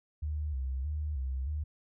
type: tone with vibrato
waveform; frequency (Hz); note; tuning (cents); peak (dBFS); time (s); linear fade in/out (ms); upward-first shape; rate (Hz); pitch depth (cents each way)
sine; 70.4; C#2; +27; -31; 0.22-1.64; 10; square; 1.6; 120
effects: none